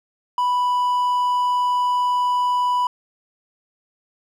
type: tone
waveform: triangle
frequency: 987.8 Hz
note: B5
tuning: in tune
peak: -15 dBFS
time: 0.38-2.87 s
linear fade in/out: 2 ms
effects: none